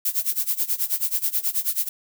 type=noise with tremolo; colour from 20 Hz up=violet; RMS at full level=-21 dBFS; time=0.05-1.89 s; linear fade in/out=5 ms; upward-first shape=sine; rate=9.3 Hz; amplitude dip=90%; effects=none